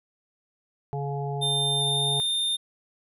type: harmonic tone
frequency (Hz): 140.9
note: C#3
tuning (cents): +29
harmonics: 1 / 3 / 5 / 6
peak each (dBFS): -29 / -34 / -36 / -37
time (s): 0.93-2.2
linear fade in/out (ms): 0
type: tone with pitch glide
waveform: square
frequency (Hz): 3600 to 3623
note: A7 to A7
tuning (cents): +39 to +50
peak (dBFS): -24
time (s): 1.41-2.57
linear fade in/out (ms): 20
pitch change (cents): +11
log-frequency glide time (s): 1.78-1.99
effects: none